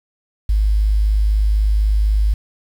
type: tone with quantisation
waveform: sine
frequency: 52 Hz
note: G#1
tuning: 3 cents sharp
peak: -12 dBFS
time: 0.49-2.34 s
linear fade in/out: 5 ms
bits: 7
effects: none